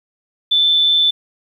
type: tone with amplitude modulation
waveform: sine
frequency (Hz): 3520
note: A7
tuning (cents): 0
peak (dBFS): -9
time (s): 0.51-1.11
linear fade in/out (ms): 10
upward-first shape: sine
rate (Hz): 164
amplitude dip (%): 35
effects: 8-bit